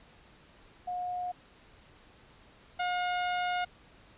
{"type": "tone pair in turn", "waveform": ["sine", "sawtooth"], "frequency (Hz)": [720, 717.4], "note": ["F#5", "F5"], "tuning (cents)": [-47, 46], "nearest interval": "unison", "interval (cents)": 7, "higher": "first", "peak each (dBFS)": [-32, -25], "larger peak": "second", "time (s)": [[0.87, 1.32], [2.79, 3.65]], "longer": "second", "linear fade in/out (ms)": 10, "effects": ["pink hiss -58 dBFS RMS until 4.17 s", "resampled to 8000 Hz"]}